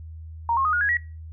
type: tone with pitch steps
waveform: sine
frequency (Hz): 932.3 / 1077.1 / 1244.5 / 1437.8 / 1661.2 / 1919.2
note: A#5 / C6 / D#6 / F6 / G#6 / A#6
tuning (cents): 0 / +50 / 0 / +50 / 0 / +50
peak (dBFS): -19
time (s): 0.49-0.97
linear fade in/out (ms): 2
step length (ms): 80
effects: noise-tail reverb RT60 0.3 s tail -22 dB re dry + added 80 Hz sine -36 dBFS peak until 1.32 s